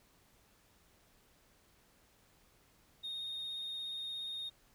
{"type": "tone with vibrato", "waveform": "sine", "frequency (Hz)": 3700, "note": "A#7", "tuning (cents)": -14, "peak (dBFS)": -37, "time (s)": [3.03, 4.5], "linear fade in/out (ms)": 20, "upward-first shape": "sine", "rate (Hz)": 17, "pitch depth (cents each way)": 14, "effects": ["tanh soft clip ceiling -37 dBFS", "pink hiss -68 dBFS RMS until 4.74 s"]}